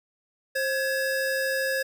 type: tone pair together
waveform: square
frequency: 531.1 / 1686 Hz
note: C5 / G#6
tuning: +26 / +26 cents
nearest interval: octave + minor sixth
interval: 2000 cents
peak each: -28 dBFS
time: 0.55-1.83 s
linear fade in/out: 10 ms
effects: none